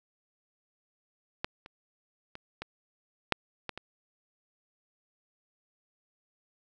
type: clicks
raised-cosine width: 0.3 ms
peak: -14 / -30 / -26 / -21 / -7 / -18 / -23 dBFS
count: 7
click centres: 1.445 / 1.661 / 2.354 / 2.62 / 3.323 / 3.693 / 3.776 s
effects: none